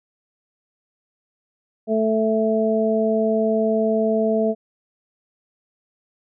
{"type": "harmonic tone", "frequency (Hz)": 220, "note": "A3", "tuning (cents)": 0, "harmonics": [1, 2, 3], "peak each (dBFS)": [-21, -21, -21], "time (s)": [1.87, 4.55], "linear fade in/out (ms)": 50, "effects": []}